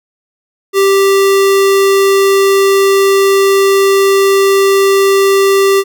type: tone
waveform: square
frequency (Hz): 392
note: G4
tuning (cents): 0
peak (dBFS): -7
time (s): 0.73-5.84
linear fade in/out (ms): 50
effects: none